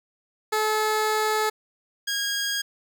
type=tone pair in turn; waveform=15% pulse; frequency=431.1 / 1632.8 Hz; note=A4 / G#6; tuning=-35 / -30 cents; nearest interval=octave + major seventh; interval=2305 cents; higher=second; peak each=-15 / -18 dBFS; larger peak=first; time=0.52-1.5 / 2.07-2.62 s; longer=first; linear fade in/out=10 ms; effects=none